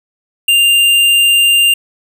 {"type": "tone with hard clipping", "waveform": "sine", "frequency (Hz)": 2794, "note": "F7", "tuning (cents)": 0, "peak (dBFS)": -8, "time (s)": [0.48, 1.74], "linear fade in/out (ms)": 5, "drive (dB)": 12, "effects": []}